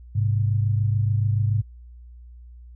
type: tone pair together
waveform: sine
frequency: 103.82 / 130.81 Hz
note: G#2 / C3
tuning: 0 / 0 cents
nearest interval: major third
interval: 400 cents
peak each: -19 / -26 dBFS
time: 0.15-1.62 s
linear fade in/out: 10 ms
effects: added 60 Hz sine -41 dBFS peak until 2.75 s